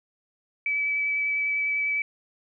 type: tone with vibrato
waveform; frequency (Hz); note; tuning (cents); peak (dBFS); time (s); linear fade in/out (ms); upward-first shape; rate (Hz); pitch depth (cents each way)
sine; 2297; D7; -39; -23; 0.66-2.02; 2; triangle; 10; 11
effects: none